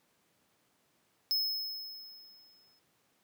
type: tone with exponential decay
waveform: square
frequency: 5180 Hz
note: E8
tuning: 31 cents flat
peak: -27 dBFS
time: 1.31-2.79 s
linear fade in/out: 0 ms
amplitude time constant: 320 ms
effects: pink hiss -72 dBFS RMS until 3.23 s + high-pass 150 Hz 12 dB/octave